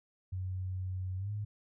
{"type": "tone with pitch glide", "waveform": "sine", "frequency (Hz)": [92.9, 104.28], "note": ["F#2", "G#2"], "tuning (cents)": [7, 8], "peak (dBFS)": -34, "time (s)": [0.32, 1.45], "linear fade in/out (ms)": 10, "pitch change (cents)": 201, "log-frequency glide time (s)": [1.17, 1.31], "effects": []}